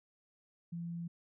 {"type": "tone", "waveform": "sine", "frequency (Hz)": 170, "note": "F3", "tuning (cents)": -46, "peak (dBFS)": -38, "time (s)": [0.72, 1.08], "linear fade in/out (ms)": 10, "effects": []}